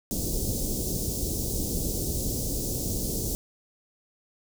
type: band-stop noise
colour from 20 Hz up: pink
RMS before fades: -29 dBFS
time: 0.11-3.35 s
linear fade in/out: 0 ms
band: 480 to 5400 Hz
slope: 24 dB/octave
effects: none